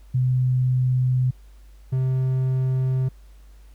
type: tone pair in turn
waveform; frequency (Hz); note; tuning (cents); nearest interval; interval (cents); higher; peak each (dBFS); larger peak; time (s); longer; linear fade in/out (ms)
sine / triangle; 127.4 / 130.15; C3 / C3; -46 / -9; unison; 37; second; -17; neither; 0.14-1.31 / 1.92-3.09; neither; 10
effects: added 50 Hz sine -44 dBFS peak until 3.74 s + pink hiss -61 dBFS RMS until 3.74 s